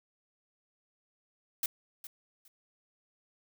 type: noise with echo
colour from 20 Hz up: blue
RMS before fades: -31 dBFS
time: 1.63-1.66 s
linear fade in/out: 2 ms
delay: 410 ms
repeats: 2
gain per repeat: -14 dB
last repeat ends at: 2.48 s
effects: none

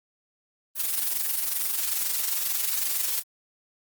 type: noise with amplitude modulation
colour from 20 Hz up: blue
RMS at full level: -24 dBFS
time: 0.75-3.23 s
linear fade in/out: 50 ms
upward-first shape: sine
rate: 22.3 Hz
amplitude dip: 60%
effects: Opus 24 kbps

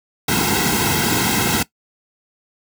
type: noise with comb filter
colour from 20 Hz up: pink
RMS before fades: -18 dBFS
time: 0.28-1.63 s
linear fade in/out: 5 ms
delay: 1.7 ms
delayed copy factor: -1
effects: noise-tail reverb RT60 0.1 s tail -19 dB re dry + high-pass 60 Hz 12 dB/octave

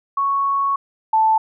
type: tone pair in turn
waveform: sine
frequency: 1108.7 / 880 Hz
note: C#6 / A5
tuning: 0 / 0 cents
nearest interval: major third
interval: 400 cents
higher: first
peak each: -16 / -12 dBFS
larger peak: second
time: 0.17-0.76 / 1.13-1.38 s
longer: first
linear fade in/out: 5 ms
effects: none

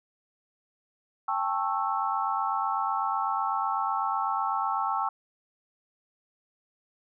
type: chord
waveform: sine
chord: A dominant seventh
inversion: third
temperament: just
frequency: 792 / 880 / 1100 / 1320 Hz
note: G5 / A5 / C#6 / E6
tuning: +18 / 0 / -14 / +2 cents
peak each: -31 dBFS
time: 1.28-5.09 s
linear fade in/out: 5 ms
effects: none

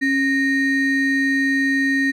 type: ring-modulated tone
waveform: triangle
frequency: 1064 Hz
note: C6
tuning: 29 cents sharp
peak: -11 dBFS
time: 0.01-2.12 s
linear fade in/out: 20 ms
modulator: 790 Hz
effects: none

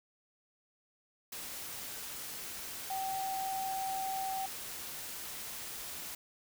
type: tone in noise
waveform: sine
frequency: 769 Hz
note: G5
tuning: 33 cents flat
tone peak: -34 dBFS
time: 2.9-4.46 s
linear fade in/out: 5 ms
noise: white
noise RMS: -43 dBFS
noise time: 1.32-6.15 s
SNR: +6 dB
effects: none

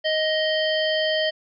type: harmonic tone with a mistuned harmonic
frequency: 625 Hz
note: D#5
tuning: 8 cents sharp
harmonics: 1 / 3 / 5 / 7 / 8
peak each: -22 / -27 / -26 / -33 / -36 dBFS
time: 0.04-1.31 s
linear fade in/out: 20 ms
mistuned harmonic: 7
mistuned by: +37 cents
effects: none

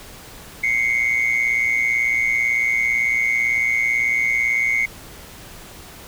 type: tone pair together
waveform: sine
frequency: 2093 / 2211 Hz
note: C7 / C#7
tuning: 0 / -5 cents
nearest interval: minor second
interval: 95 cents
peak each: -18 dBFS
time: 0.63-4.86 s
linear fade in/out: 10 ms
effects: tanh soft clip ceiling -12 dBFS + pink hiss -40 dBFS RMS until 6.07 s

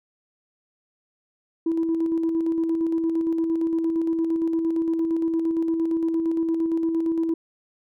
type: tone with tremolo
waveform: sine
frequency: 328.4 Hz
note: E4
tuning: 6 cents flat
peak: -18 dBFS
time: 1.66-7.34 s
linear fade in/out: 5 ms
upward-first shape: square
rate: 8.7 Hz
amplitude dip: 35%
effects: tanh soft clip ceiling -16 dBFS

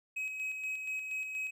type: tone with tremolo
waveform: triangle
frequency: 2544 Hz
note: D#7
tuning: 38 cents sharp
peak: -32 dBFS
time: 0.16-1.51 s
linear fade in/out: 10 ms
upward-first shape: square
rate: 4.2 Hz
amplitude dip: 40%
effects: none

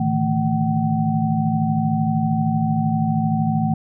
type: tone cluster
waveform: sine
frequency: 110.4 / 148.1 / 161 / 221.5 / 758 Hz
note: A2 / D3 / E3 / A3 / F#5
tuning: +6 / +15 / -41 / +12 / +42 cents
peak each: -26 / -27 / -21 / -21 / -25 dBFS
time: 0-3.74 s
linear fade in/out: 5 ms
effects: none

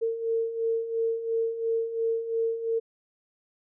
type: beating tone pair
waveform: sine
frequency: 453 / 455.9 Hz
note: A#4 / A#4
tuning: -50 / -39 cents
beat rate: 2.9 Hz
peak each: -32 / -26 dBFS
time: 0.01-2.8 s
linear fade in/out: 20 ms
effects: none

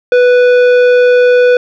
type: tone with tanh clipping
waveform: sine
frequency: 493.9 Hz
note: B4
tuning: in tune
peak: -6 dBFS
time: 0.12-1.57 s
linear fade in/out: 2 ms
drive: 12 dB
effects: none

